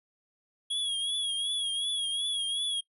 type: tone with vibrato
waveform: square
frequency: 3322 Hz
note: G#7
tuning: in tune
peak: -29 dBFS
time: 0.7-2.81 s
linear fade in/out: 10 ms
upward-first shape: triangle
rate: 2.7 Hz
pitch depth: 71 cents each way
effects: noise-tail reverb RT60 0.1 s tail -21 dB re dry + resampled to 32000 Hz